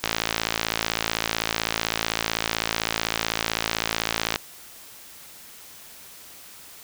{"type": "click train", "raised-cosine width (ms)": 0.2, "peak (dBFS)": -4, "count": 242, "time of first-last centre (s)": [0.04, 4.359], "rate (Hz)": 55.8, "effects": ["white hiss -45 dBFS RMS until 6.83 s"]}